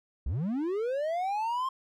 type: linear sweep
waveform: triangle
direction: up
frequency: 50.6 to 1069 Hz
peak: -26 dBFS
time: 0.26-1.69 s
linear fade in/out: 5 ms
effects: none